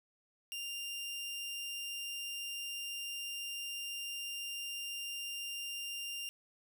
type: tone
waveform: sawtooth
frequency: 2794 Hz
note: F7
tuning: in tune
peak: -36 dBFS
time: 0.52-6.29 s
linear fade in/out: 0 ms
effects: none